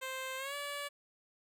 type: tone with pitch glide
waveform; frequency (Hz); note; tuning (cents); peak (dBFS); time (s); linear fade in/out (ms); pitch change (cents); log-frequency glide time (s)
10% pulse; 523.3 to 574; C5 to D5; 0 to -40; -30; 0.01-0.89; 20; +160; 0.37-0.55
effects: none